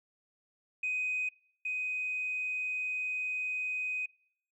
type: tone pair in turn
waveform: sine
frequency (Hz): 2505 / 2505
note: D#7 / D#7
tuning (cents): +11 / +11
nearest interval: unison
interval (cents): 0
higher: neither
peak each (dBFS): -29 / -31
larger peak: first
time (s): 0.83-1.29 / 1.65-4.06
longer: second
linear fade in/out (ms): 5
effects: noise-tail reverb RT60 0.6 s tail -24 dB re dry + tanh soft clip ceiling -26 dBFS